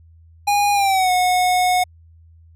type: tone with pitch glide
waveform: square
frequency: 818 to 728.8 Hz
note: G#5 to F#5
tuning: -26 to -26 cents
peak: -15 dBFS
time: 0.47-1.84 s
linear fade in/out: 10 ms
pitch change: -200 cents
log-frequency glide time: 0.73-1.11 s
effects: added 82 Hz sine -45 dBFS peak until 2.55 s + resampled to 32000 Hz